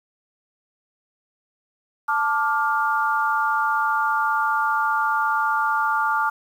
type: chord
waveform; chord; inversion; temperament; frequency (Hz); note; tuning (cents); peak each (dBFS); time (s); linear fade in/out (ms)
sine; D minor; second; just; 881 / 1174.7 / 1409.6; A5 / D6 / F6; +2 / 0 / +16; -23; 2.08-6.3; 10
effects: 8-bit